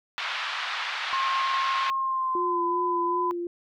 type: band-pass noise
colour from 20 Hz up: pink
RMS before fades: -31 dBFS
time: 0.18-1.9 s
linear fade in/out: 0 ms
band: 980 to 3900 Hz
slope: 24 dB/octave
type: tone with pitch glide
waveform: sine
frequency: 1072 to 1006 Hz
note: C6 to B5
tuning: +42 to +32 cents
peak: -24 dBFS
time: 1.13-3.31 s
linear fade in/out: 0 ms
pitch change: -110 cents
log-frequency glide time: 1.94-2.67 s
type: tone with vibrato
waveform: sine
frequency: 351.6 Hz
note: F4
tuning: 12 cents sharp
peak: -28 dBFS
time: 2.35-3.47 s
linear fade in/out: 2 ms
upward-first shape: sine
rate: 2.6 Hz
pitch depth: 27 cents each way
effects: none